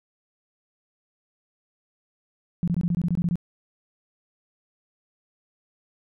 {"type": "tone bursts", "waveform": "sine", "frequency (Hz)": 173, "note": "F3", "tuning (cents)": -16, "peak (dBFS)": -20, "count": 11, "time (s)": [2.63, 3.356], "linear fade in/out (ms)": 0, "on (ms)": 46, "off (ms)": 22, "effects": []}